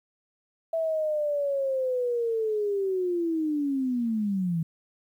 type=linear sweep; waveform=sine; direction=down; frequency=659.3 to 158.9 Hz; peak=-24 dBFS; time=0.73-4.63 s; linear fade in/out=5 ms; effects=10-bit